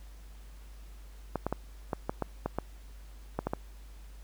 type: clicks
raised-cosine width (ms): 1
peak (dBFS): -16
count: 11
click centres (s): 1.357 / 1.466 / 1.526 / 1.932 / 2.095 / 2.223 / 2.46 / 2.586 / 3.39 / 3.47 / 3.535
effects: added 50 Hz sine -46 dBFS peak until 4.23 s + pink hiss -60 dBFS RMS until 4.23 s